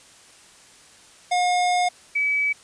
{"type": "tone pair in turn", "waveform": ["square", "sine"], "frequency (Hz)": [718, 2288], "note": ["F5", "D7"], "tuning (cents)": [48, -46], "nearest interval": "octave + minor sixth", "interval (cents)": 2006, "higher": "second", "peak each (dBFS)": -19, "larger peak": "neither", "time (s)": [[1.31, 1.89], [2.15, 2.53]], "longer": "first", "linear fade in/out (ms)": 10, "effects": ["white hiss -50 dBFS RMS until 2.63 s", "resampled to 22050 Hz"]}